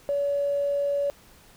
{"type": "tone with tanh clipping", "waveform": "triangle", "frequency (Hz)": 568, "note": "C#5", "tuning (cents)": 42, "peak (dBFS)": -22, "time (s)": [0.09, 1.1], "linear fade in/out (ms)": 0, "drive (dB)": 2, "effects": ["pink hiss -54 dBFS RMS until 1.56 s"]}